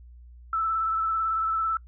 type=tone with vibrato; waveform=sine; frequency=1318.5 Hz; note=E6; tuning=in tune; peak=-23 dBFS; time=0.53-1.77 s; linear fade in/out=2 ms; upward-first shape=sine; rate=18 Hz; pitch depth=24 cents each way; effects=noise-tail reverb RT60 0.1 s tail -23 dB re dry + added 60 Hz sine -45 dBFS peak until 1.87 s